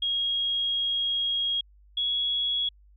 sine tone pair in turn, 3279 / 3346 Hz, G#7 / G#7, -23 / +12 cents, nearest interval unison, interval 35 cents, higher second, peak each -24 dBFS, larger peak neither, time 0.02-1.61 / 1.97-2.69 s, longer first, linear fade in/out 5 ms, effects added 50 Hz sine -53 dBFS peak until 2.96 s

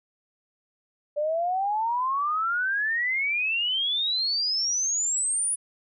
sine exponential sweep, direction up, 581 to 9956 Hz, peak -23 dBFS, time 1.16-5.56 s, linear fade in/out 20 ms, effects none

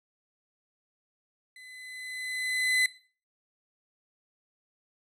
35% pulse tone with level ramp, 2018 Hz, B6, 37 cents sharp, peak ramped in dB -46 to -19 dBFS, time 1.56-2.86 s, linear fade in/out 2 ms, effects noise-tail reverb RT60 0.4 s tail -19 dB re dry + low-pass 12000 Hz 12 dB/octave

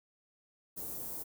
white band-stop noise, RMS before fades -41 dBFS, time 0.76-1.24 s, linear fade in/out 20 ms, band 590 to 12000 Hz, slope 12 dB/octave, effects none

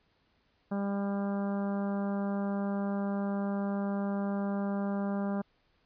harmonic tone, 199.6 Hz, G3, 32 cents sharp, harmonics 1 / 2 / 3 / 4 / 5 / 6 / 7 / 8, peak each -30 / -41 / -39 / -43 / -47 / -48 / -50 / -53 dBFS, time 0.71-5.42 s, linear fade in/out 10 ms, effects pink hiss -71 dBFS RMS until 5.85 s + resampled to 11025 Hz

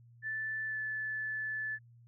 sine tone with pitch glide, 1756 to 1738.8 Hz, A6 to A6, -4 to -21 cents, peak -34 dBFS, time 0.22-1.79 s, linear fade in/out 50 ms, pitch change -17 cents, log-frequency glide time 0.66-0.78 s, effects added 118 Hz sine -56 dBFS peak until 2.07 s

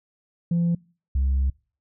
sine tone pair in turn, 170.8 / 67 Hz, F3 / C2, -38 / +42 cents, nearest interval octave + major third, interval 1620 cents, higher first, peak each -17 dBFS, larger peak neither, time 0.51-0.75 / 1.15-1.5 s, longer second, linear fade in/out 5 ms, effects noise-tail reverb RT60 0.4 s tail -26 dB re dry + tanh soft clip ceiling -17 dBFS

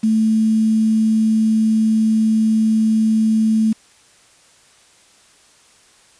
sine tone with quantisation, 220 Hz, A3, in tune, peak -12 dBFS, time 0.03-3.73 s, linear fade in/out 10 ms, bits 6, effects white hiss -51 dBFS RMS until 6.19 s + resampled to 22050 Hz

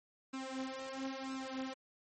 sawtooth tone with flanger, 265 Hz, C4, 22 cents sharp, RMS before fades -42 dBFS, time 0.33-1.74 s, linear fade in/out 10 ms, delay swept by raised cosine 0.76 to 5.96 ms, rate 1 Hz, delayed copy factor +0.9, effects MP3 32 kbps

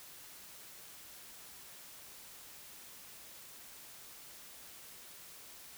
silence, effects white hiss -53 dBFS RMS until 5.77 s

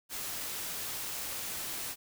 white noise, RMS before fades -38 dBFS, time 0.09-1.96 s, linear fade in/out 50 ms, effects none

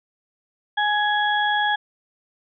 harmonic tone, 835 Hz, G#5, 9 cents sharp, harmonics 1 / 2 / 4, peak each -21 / -22 / -27 dBFS, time 0.77-1.76 s, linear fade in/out 10 ms, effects none

